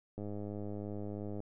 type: click train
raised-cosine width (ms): 2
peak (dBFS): -29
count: 127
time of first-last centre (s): 0.18-1.403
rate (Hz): 103
effects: none